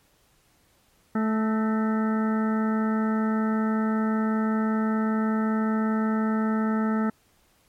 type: harmonic tone with a mistuned harmonic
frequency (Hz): 218.7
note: A3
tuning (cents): -10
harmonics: 1 / 2 / 3 / 4 / 6 / 7 / 8 / 9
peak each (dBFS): -22 / -33 / -37 / -36 / -33 / -42 / -41 / -48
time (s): 1.15-7.1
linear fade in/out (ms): 5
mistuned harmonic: 8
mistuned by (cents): +56
effects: pink hiss -63 dBFS RMS until 7.68 s + MP3 64 kbps